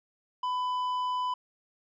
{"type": "tone with tanh clipping", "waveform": "sine", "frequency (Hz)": 1000, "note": "B5", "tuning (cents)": 21, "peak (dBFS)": -29, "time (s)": [0.43, 1.34], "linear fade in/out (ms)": 5, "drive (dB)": 7, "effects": []}